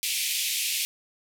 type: band-pass noise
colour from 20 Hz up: pink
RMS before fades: -28 dBFS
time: 0.03-0.85 s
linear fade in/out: 0 ms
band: 2300 to 15000 Hz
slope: 48 dB/octave
effects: none